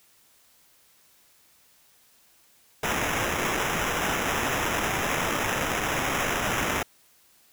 blue noise with sample-and-hold, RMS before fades -27 dBFS, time 2.83-6.83 s, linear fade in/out 5 ms, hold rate 4410 Hz, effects white hiss -60 dBFS RMS until 7.52 s

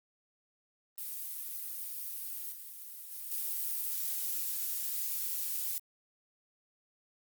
violet noise with level steps, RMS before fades -40 / -46 / -42 / -35 dBFS, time 0.98-5.78 s, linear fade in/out 0 ms, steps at 2.52 / 3.11 / 3.31 s, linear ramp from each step 5 ms, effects Opus 32 kbps

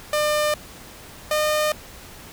sawtooth tone pair in turn, 600 / 608.4 Hz, D5 / D#5, +37 / -39 cents, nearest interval unison, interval 24 cents, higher second, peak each -15 dBFS, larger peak neither, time 0.13-0.54 / 1.31-1.72 s, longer neither, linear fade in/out 2 ms, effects pink hiss -42 dBFS RMS until 2.32 s

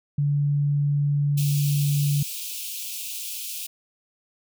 sine tone, 144.2 Hz, D3, 31 cents flat, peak -19 dBFS, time 0.18-2.23 s, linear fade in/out 5 ms
white high-pass noise, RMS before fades -33 dBFS, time 1.37-3.67 s, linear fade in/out 10 ms, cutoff 2400 Hz, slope 96 dB/octave
effects none

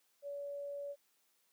sine tone, 569 Hz, C#5, 45 cents sharp, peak -40 dBFS, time 0.22-0.96 s, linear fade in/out 50 ms, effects white hiss -75 dBFS RMS until 1.52 s + high-pass 200 Hz 12 dB/octave

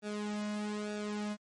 sawtooth tone with flanger, 209.2 Hz, G#3, 13 cents sharp, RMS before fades -37 dBFS, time 0.02-1.37 s, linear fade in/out 50 ms, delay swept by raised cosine 0.96 to 2.26 ms, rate 1.1 Hz, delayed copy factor -0.8, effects low-pass 9000 Hz 12 dB/octave + MP3 48 kbps

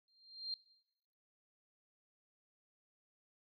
sine tone with exponential growth, 4186 Hz, C8, in tune, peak -35 dBFS, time 0.08-0.54 s, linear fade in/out 1 ms, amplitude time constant 100 ms, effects noise-tail reverb RT60 0.9 s tail -20 dB re dry

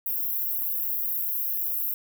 pink high-pass noise, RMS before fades -28 dBFS, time 0.06-1.94 s, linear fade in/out 2 ms, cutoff 12000 Hz, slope 96 dB/octave, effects none

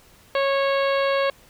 harmonic tone with a mistuned harmonic, 550 Hz, C#5, 14 cents flat, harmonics 1 / 2 / 3 / 4 / 5 / 6 / 7 / 8, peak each -20 / -26 / -30 / -32 / -34 / -36 / -37 / -38 dBFS, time 0.35-1.3 s, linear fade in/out 2 ms, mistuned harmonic 8, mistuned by +20 cents, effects pink hiss -53 dBFS RMS until 1.49 s

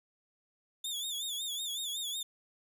sawtooth tone with vibrato, 3520 Hz, A7, in tune, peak -32 dBFS, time 0.84-2.23 s, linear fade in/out 5 ms, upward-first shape sine, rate 5.4 Hz, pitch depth 100 cents each way, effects none

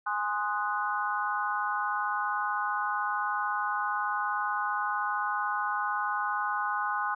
sine chord, Ab dominant seventh, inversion none, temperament equal, 830.6 / 1046.5 / 1244.5 / 1480 Hz, Ab5 / C6 / Eb6 / Gb6, 0 / 0 / 0 / 0 cents, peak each -33 dBFS, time 0.06-7.15 s, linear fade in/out 10 ms, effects none

